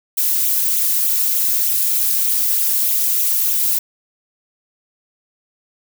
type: noise with flanger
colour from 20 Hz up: violet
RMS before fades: -17 dBFS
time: 0.17-3.79 s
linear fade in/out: 10 ms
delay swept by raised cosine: 0.29 to 3.59 ms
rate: 3.3 Hz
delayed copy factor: +0.95
effects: none